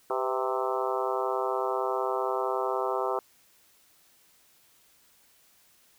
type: harmonic tone with a mistuned harmonic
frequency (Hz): 130.81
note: C3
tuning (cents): 0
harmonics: 3 / 4 / 5 / 6 / 7 / 8 / 9 / 10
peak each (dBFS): -32 / -33 / -34 / -35 / -35 / -36 / -37 / -37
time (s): 0.1-3.19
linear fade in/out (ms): 2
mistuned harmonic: 4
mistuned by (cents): -53
effects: white hiss -62 dBFS RMS until 5.98 s